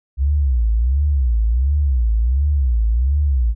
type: tone with vibrato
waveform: sine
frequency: 63.4 Hz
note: B1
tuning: 46 cents sharp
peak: -13 dBFS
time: 0.17-3.55 s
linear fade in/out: 50 ms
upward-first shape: sine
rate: 1.4 Hz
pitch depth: 260 cents each way
effects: none